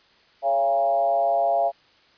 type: tone with frequency modulation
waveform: sine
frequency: 685 Hz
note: F5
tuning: 34 cents flat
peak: -18 dBFS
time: 0.42-1.72 s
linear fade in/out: 50 ms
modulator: 127 Hz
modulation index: 0.9
effects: white hiss -57 dBFS RMS until 2.17 s + resampled to 11025 Hz